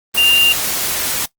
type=tone in noise; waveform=sine; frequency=2794 Hz; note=F7; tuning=in tune; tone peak=-8 dBFS; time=0.17-0.53 s; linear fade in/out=10 ms; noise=white; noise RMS=-19 dBFS; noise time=0.14-1.26 s; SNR=+8 dB; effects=noise-tail reverb RT60 0.1 s tail -19 dB re dry + Opus 24 kbps